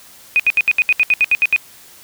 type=tone bursts; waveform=sine; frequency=2489 Hz; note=D#7; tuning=in tune; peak=-9 dBFS; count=12; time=0.36-1.562 s; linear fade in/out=0 ms; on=36 ms; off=70 ms; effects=white hiss -43 dBFS RMS until 2.03 s